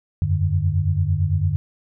sine tone cluster, 86.9 / 95.8 / 147.6 Hz, F2 / G2 / D3, -8 / -39 / +9 cents, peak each -22 / -20 / -23 dBFS, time 0.22-1.56 s, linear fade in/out 0 ms, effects none

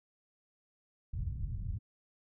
white low-pass noise, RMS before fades -37 dBFS, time 1.13-1.79 s, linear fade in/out 10 ms, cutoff 110 Hz, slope 24 dB/octave, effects none

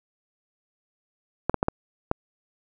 clicks, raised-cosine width 1 ms, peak -7 dBFS, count 5, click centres 1.496 / 1.543 / 1.629 / 1.684 / 2.114 s, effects none

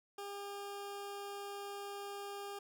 20% pulse tone, 402.7 Hz, G4, 47 cents sharp, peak -38 dBFS, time 0.18-2.59 s, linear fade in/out 5 ms, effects none

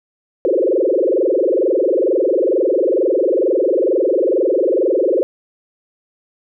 sine tone with frequency modulation, 445 Hz, A4, 20 cents sharp, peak -12 dBFS, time 0.45-5.23 s, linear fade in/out 0 ms, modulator 22.2 Hz, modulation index 4.9, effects none

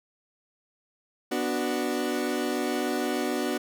30% pulse chord, B minor, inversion none, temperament equal, 246.9 / 293.7 / 370 Hz, B3 / D4 / F#4, 0 / 0 / 0 cents, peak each -28 dBFS, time 1.31-3.58 s, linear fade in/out 10 ms, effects none

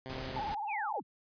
10% pulse tone, 130.81 Hz, C3, in tune, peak -33 dBFS, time 0.06-0.4 s, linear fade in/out 0 ms
pink noise, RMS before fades -42 dBFS, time 0.09-0.55 s, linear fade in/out 10 ms
sine tone with vibrato, 843 Hz, G#5, 26 cents sharp, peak -34 dBFS, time 0.36-1 s, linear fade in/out 5 ms, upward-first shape sine, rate 19 Hz, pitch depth 90 cents each way
sine linear sweep, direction down, 2758 to 99.9 Hz, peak -36 dBFS, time 0.67-1.03 s, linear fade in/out 50 ms
effects resampled to 11025 Hz

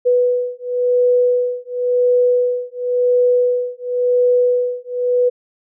sine beating tone pair, 492.9 / 493.84 Hz, B4 / B4, -3 / 0 cents, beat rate 0.94 Hz, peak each -16 dBFS, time 0.05-5.3 s, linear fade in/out 20 ms, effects none

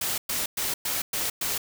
white noise bursts, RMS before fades -28 dBFS, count 6, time 0.01-1.58 s, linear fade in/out 5 ms, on 170 ms, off 110 ms, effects none

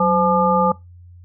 harmonic tone with a mistuned harmonic, 172.1 Hz, F3, 25 cents flat, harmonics 1 / 3 / 5 / 7, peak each -19 / -19 / -19 / -19 dBFS, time 0-0.72 s, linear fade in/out 5 ms, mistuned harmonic 1, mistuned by +130 cents, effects noise-tail reverb RT60 0.2 s tail -21 dB re dry + added 88 Hz sine -40 dBFS peak until 1.24 s

